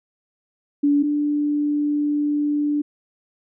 sine tone pair in turn, 287.9 / 293.9 Hz, D4 / D4, -34 / +1 cents, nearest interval unison, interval 35 cents, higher second, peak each -14 / -18 dBFS, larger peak first, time 0.83-1.03 / 1.03-2.82 s, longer second, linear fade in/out 10 ms, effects none

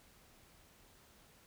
silence, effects pink hiss -64 dBFS RMS until 1.46 s

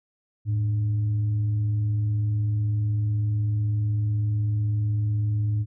sine tone with frequency modulation, 107 Hz, A2, 48 cents flat, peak -21 dBFS, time 0.45-5.66 s, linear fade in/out 50 ms, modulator 190 Hz, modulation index 0.2, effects none

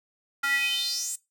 square tone with high-pass filter sweep, 277.8 Hz, C#4, 4 cents sharp, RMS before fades -28 dBFS, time 0.43-1.16 s, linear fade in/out 10 ms, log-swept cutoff 1500 to 8300 Hz, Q 6.7, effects noise-tail reverb RT60 0.2 s tail -19 dB re dry

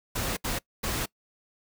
pink noise bursts at uneven times, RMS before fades -30 dBFS, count 3, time 0.15-0.37 / 0.44-0.59 / 0.83-1.06 s, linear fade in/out 10 ms, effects noise-tail reverb RT60 0.1 s tail -23 dB re dry

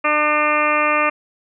harmonic tone, 300 Hz, D4, 37 cents sharp, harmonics 1 / 2 / 3 / 4 / 5 / 6 / 7 / 8 / 9, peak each -27 / -22 / -27 / -18 / -29 / -26 / -25 / -22 / -25 dBFS, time 0.04-1.1 s, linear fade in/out 10 ms, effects none

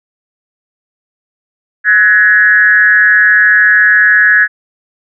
sine tone with frequency modulation, 1681 Hz, G#6, 20 cents sharp, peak -4 dBFS, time 1.84-4.48 s, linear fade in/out 50 ms, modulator 192 Hz, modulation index 0.8, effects none

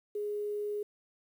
sine tone with quantisation, 415.3 Hz, G#4, in tune, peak -32 dBFS, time 0.15-0.83 s, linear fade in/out 5 ms, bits 10, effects none

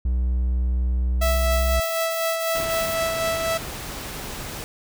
triangle tone, 62 Hz, B1, 7 cents sharp, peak -17 dBFS, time 0.05-1.8 s, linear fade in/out 5 ms
violet noise bursts, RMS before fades -34 dBFS, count 6, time 1.21-2.955 s, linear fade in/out 20 ms, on 270 ms, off 25 ms
sawtooth tone with tremolo, 657 Hz, E5, 6 cents flat, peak -17 dBFS, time 1.21-3.58 s, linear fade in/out 10 ms, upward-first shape sine, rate 4 Hz, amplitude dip 35%
pink noise, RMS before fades -33 dBFS, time 2.55-4.64 s, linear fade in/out 0 ms
effects none

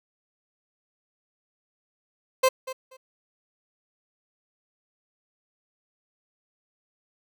30% pulse tone with echo, 521 Hz, C5, 7 cents flat, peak -14 dBFS, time 2.43-2.49 s, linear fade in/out 10 ms, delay 240 ms, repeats 2, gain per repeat -15 dB, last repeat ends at 2.97 s, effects none

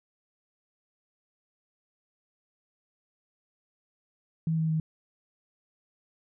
sine tone with pitch steps, 161.6 / 159.93 / 158.27 Hz, E3 / D#3 / D#3, -34 / +48 / +30 cents, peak -24 dBFS, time 4.47-4.8 s, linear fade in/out 2 ms, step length 110 ms, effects none

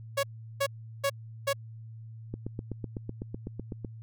sawtooth tone bursts, 556 Hz, C#5, 5 cents sharp, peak -21 dBFS, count 4, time 0.17-1.532 s, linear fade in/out 10 ms, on 63 ms, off 370 ms
click train, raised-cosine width 3 ms, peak -22 dBFS, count 13, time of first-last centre 2.34-3.848 s, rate 7.96 Hz
effects added 112 Hz sine -42 dBFS peak until 4.02 s

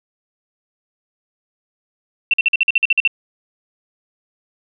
sine tone bursts, 2704 Hz, E7, 43 cents sharp, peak -10 dBFS, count 11, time 2.31-3.076 s, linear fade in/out 2 ms, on 26 ms, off 48 ms, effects none

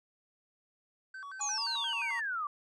triangle tone with vibrato, 1318.5 Hz, E6, in tune, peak -40 dBFS, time 1.14-2.2 s, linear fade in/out 5 ms, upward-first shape square, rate 5.7 Hz, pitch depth 270 cents each way
square tone with pitch glide, 830.6 to 926.9 Hz, G#5 to A#5, 0 to -10 cents, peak -40 dBFS, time 1.39-2.21 s, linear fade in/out 20 ms, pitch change +190 cents, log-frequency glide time 1.5-1.64 s
sine exponential sweep, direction down, 7040 to 1140 Hz, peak -32 dBFS, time 1.41-2.47 s, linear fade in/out 2 ms
effects resampled to 22050 Hz

